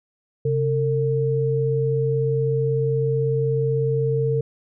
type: tone pair together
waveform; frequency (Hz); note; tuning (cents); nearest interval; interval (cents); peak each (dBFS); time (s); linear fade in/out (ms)
sine; 134.6 / 452.7; C3 / A4; +49 / +49; octave + major sixth; 2100; -21; 0.45-4.41; 5
effects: none